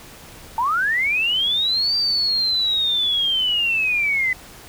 sine linear two-way sweep, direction up then down, 880 to 4699 to 2000 Hz, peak -17 dBFS, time 0.58-4.33 s, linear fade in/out 2 ms, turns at 1.96 s, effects pink hiss -42 dBFS RMS until 4.68 s

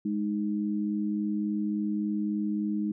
sine tone pair together, 207.6 / 311.1 Hz, G#3 / D#4, 0 / 0 cents, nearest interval perfect fifth, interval 700 cents, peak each -28 / -31 dBFS, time 0.05-2.92 s, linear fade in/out 5 ms, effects none

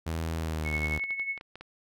sawtooth tone with pitch glide, 81.5 to 76.48 Hz, E2 to D#2, -19 to -29 cents, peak -26 dBFS, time 0.06-0.99 s, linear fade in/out 10 ms, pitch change -110 cents, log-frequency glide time 0.36-0.75 s
sine tone with tremolo, 2200 Hz, C#7, 14 cents flat, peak -27 dBFS, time 0.64-1.39 s, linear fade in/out 50 ms, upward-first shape sine, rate 11 Hz, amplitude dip 65%
clicks, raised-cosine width 0.3 ms, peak -28 dBFS, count 10, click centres 0.782 / 0.855 / 0.996 / 1.039 / 1.107 / 1.197 / 1.377 / 1.411 / 1.556 / 1.61 s
effects none

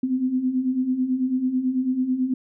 sine beating tone pair, 250 / 259.1 Hz, B3 / C4, +21 / -17 cents, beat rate 9.1 Hz, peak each -27 / -21 dBFS, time 0.03-2.34 s, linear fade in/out 5 ms, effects none

